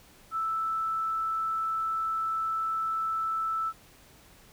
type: tone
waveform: sine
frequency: 1318.5 Hz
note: E6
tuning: in tune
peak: -27 dBFS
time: 0.31-3.73 s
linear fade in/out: 50 ms
effects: pink hiss -56 dBFS RMS until 4.52 s